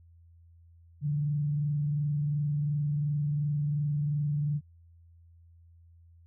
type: tone with frequency modulation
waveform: sine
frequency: 146.83 Hz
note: D3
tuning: in tune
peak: -26 dBFS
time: 1.01-4.61 s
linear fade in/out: 50 ms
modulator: 22.8 Hz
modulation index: 0.27
effects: added 84 Hz sine -54 dBFS peak until 6.26 s